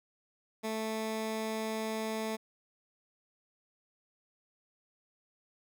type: tone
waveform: 15% pulse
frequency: 220 Hz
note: A3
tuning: in tune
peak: -27 dBFS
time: 0.63-2.37 s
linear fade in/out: 20 ms
effects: none